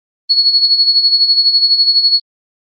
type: tone with tremolo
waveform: sine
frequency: 4370 Hz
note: C#8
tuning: 26 cents flat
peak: -5 dBFS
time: 0.29-2.2 s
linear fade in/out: 20 ms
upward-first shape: sine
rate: 12 Hz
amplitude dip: 65%
effects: Opus 24 kbps